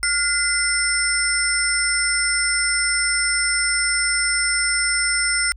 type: tone cluster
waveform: sine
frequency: 1425 / 2051 / 5320 / 8710 Hz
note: F6 / C7 / E8 / C#9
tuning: +34 / -35 / +15 / -31 cents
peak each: -23 dBFS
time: 0.03-5.52 s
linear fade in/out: 0 ms
effects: added 50 Hz sine -38 dBFS peak until 5.56 s